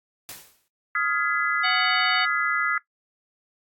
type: noise with exponential decay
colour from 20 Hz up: white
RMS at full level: -35 dBFS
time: 0.29-0.68 s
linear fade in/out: 0 ms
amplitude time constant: 84 ms
type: chord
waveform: sine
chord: F half-diminished seventh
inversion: third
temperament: just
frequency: 1257.2 / 1396.9 / 1676.3 / 2012 Hz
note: Eb6 / F6 / Ab6 / Cb7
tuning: +18 / 0 / +16 / +32 cents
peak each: -27 dBFS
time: 0.95-2.78 s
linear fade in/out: 2 ms
type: harmonic tone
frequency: 742 Hz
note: F#5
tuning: 5 cents sharp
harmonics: 1 / 3 / 4 / 5 / 6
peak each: -29 / -29 / -29 / -29 / -29 dBFS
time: 1.63-2.26 s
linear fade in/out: 20 ms
effects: noise-tail reverb RT60 0.1 s tail -17 dB re dry + AAC 64 kbps